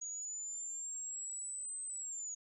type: linear two-way sweep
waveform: sine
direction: up then down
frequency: 6710 to 8240 to 6710 Hz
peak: -40 dBFS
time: 0.01-2.35 s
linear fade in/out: 10 ms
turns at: 1.84 s
effects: none